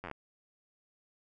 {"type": "slowing click train", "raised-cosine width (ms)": 0.5, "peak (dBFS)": -26, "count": 7, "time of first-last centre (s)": [0.04, 0.113], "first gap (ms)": 10, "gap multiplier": 1.08, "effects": []}